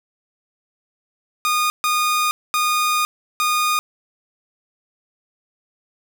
sawtooth tone bursts at uneven times, 1227 Hz, D#6, 25 cents flat, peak -13 dBFS, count 4, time 1.45-1.7 / 1.84-2.31 / 2.54-3.05 / 3.4-3.79 s, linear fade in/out 0 ms, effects none

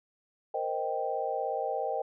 sine chord, C minor seventh, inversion third, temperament equal, 466.2 / 523.3 / 622.3 / 784 Hz, Bb4 / C5 / Eb5 / G5, 0 / 0 / 0 / 0 cents, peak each -36 / -35 / -35 / -33 dBFS, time 0.54-2.02 s, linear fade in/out 5 ms, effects none

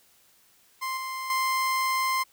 30% pulse tone with level steps, 1046.5 Hz, C6, in tune, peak -26 / -29 / -21 dBFS, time 0.81-2.24 s, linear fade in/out 20 ms, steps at 0.97 / 1.3 s, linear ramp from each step 2 ms, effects white hiss -61 dBFS RMS until 2.32 s

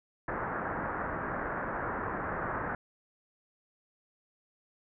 white low-pass noise, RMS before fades -35 dBFS, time 0.28-2.75 s, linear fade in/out 2 ms, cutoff 1700 Hz, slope 48 dB/octave, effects none

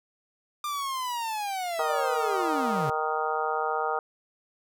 45% pulse linear sweep, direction down, 1200 to 128.5 Hz, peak -29 dBFS, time 0.64-2.9 s, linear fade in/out 2 ms
harmonic tone, 155.56 Hz, D#3, in tune, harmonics 3 / 4 / 5 / 6 / 7 / 8 / 9, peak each -32 / -36 / -30 / -34 / -42 / -31 / -36 dBFS, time 1.79-3.99 s, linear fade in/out 2 ms
effects none

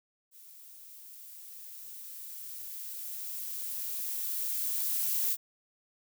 violet noise with level ramp, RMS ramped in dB -53 to -29 dBFS, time 0.31-5.37 s, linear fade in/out 50 ms, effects none

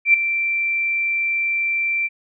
sine tone with ADSR envelope, 2349 Hz, D7, in tune, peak -7 dBFS, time 0.05-2.09 s, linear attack 90 ms, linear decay 4 ms, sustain -11 dB, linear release 35 ms, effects none

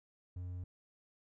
triangle tone, 90 Hz, F#2, 47 cents flat, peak -38 dBFS, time 0.36-0.64 s, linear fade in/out 5 ms, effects none

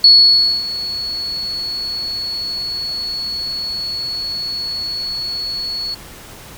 sine tone with ADSR envelope, 4386 Hz, C#8, 19 cents flat, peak -3 dBFS, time 0.04-5.95 s, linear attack 3 ms, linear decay 580 ms, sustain -17 dB, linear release 12 ms, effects pink hiss -37 dBFS RMS until 6.57 s

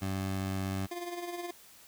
20% pulse tone, 95.8 Hz, G2, 39 cents flat, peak -27 dBFS, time 0.01-0.87 s, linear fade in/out 20 ms
25% pulse tone with tremolo, 349.2 Hz, F4, in tune, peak -31 dBFS, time 0.91-1.51 s, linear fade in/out 5 ms, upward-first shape sine, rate 19 Hz, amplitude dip 55%
effects white hiss -56 dBFS RMS until 1.87 s

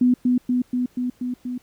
sine tone with echo, 248.5 Hz, B3, 11 cents sharp, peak -13 dBFS, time 0.01-0.14 s, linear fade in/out 5 ms, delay 240 ms, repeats 6, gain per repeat -2 dB, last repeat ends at 1.58 s, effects pink hiss -58 dBFS RMS until 1.62 s

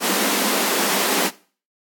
pink high-pass noise, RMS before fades -20 dBFS, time 0-1.31 s, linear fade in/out 50 ms, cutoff 190 Hz, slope 96 dB/octave, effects noise-tail reverb RT60 0.4 s tail -19 dB re dry + AAC 64 kbps

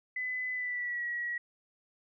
sine tone with pitch glide, 2009 to 1917.2 Hz, B6 to A#6, +29 to +48 cents, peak -32 dBFS, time 0.16-1.38 s, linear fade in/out 5 ms, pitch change -81 cents, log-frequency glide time 0.53-1.04 s, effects none

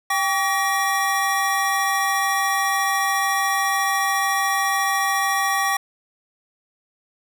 square tone cluster, 789 / 1138 / 1892 Hz, G5 / C#6 / A#6, +11 / +45 / +25 cents, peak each -24 dBFS, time 0.1-5.77 s, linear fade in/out 5 ms, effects none

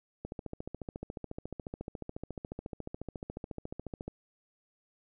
click train, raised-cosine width 2 ms, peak -25 dBFS, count 55, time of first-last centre 0.25-4.08 s, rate 14.1 Hz, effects none

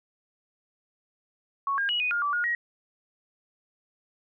sine tone with pitch steps, 1109 / 1614 / 2912 / 2484 / 1415 / 1158 / 1435 / 1896 Hz, C#6 / G#6 / F#7 / D#7 / F6 / D6 / F6 / A#6, 0 / -50 / -28 / -3 / +22 / -25 / +47 / +29 cents, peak -24 dBFS, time 1.67-2.55 s, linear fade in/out 2 ms, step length 110 ms, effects none

